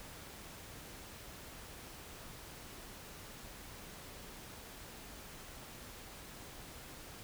silence, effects pink hiss -51 dBFS RMS until 7.23 s

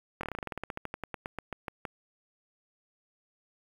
slowing click train, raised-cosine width 0.5 ms, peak -20 dBFS, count 23, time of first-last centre 0.21-1.852 s, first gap 23 ms, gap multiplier 1.1, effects 8-bit

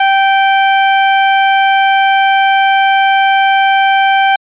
sawtooth tone, 780 Hz, G5, 9 cents flat, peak -3 dBFS, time 0-4.36 s, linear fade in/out 5 ms, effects resampled to 8000 Hz

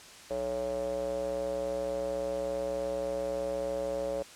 square tone with band-pass filter, 61.74 Hz, B1, in tune, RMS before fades -33 dBFS, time 0.3-4.23 s, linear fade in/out 10 ms, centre 540 Hz, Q 7.6, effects white hiss -50 dBFS RMS until 4.35 s + low-pass 8000 Hz 12 dB/octave

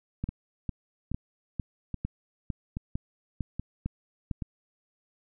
two click trains, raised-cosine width 5 ms, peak -18 / -20 dBFS, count 10 / 6, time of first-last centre 0.24-4.312 / 0.29-4.422 s, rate 2.21 / 1.21 Hz, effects none

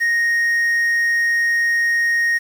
triangle tone with quantisation, 1864.7 Hz, A#6, in tune, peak -13 dBFS, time 0-2.39 s, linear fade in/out 20 ms, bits 7, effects none

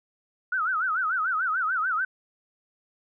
sine tone with vibrato, 1390 Hz, F6, 9 cents flat, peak -23 dBFS, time 0.52-2.05 s, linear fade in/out 5 ms, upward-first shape sine, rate 6.8 Hz, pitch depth 190 cents each way, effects none

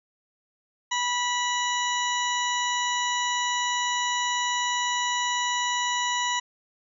harmonic tone, 979 Hz, B5, 15 cents flat, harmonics 1 / 2 / 3 / 4 / 6 / 7, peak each -27 / -30 / -32 / -33 / -35 / -35 dBFS, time 0.91-6.4 s, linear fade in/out 10 ms, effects none

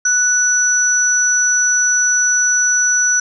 sine tone pair together, 1480 / 5920 Hz, F#6 / F#8, 0 / 0 cents, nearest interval 2 octaves, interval 2400 cents, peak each -16 / -13 dBFS, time 0.05-3.2 s, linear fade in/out 5 ms, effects none

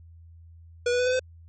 square tone with pitch steps, 484.3 / 491.1 / 497.9 / 504.9 / 511.9 Hz, B4 / B4 / B4 / B4 / C5, -34 / -10 / +14 / +38 / -38 cents, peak -22 dBFS, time 0.86-1.195 s, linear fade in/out 5 ms, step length 67 ms, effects added 83 Hz sine -46 dBFS peak until 1.48 s + MP3 32 kbps

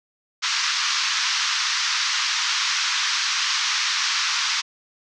white band-pass noise, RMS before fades -23 dBFS, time 0.42-4.62 s, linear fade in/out 20 ms, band 1000 to 6100 Hz, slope 48 dB/octave, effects none

